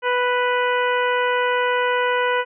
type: harmonic tone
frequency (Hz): 493.9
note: B4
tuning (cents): 0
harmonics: 1 / 2 / 3 / 4 / 5 / 6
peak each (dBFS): -21 / -22 / -24 / -28 / -31 / -32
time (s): 0.02-2.45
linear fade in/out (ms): 50
effects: none